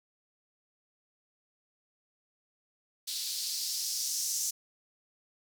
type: noise with band-pass filter sweep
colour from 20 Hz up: violet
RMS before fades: -34 dBFS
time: 3.07-4.51 s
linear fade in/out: 10 ms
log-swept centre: 4100 to 6200 Hz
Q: 3.1
effects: none